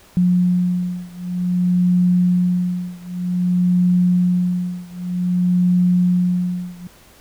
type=beating tone pair; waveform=sine; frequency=178.9 / 179.43 Hz; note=F3 / F3; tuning=+42 / +47 cents; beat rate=0.53 Hz; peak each=-17 / -18 dBFS; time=0.17-6.87 s; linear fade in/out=0 ms; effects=pink hiss -48 dBFS RMS until 7.2 s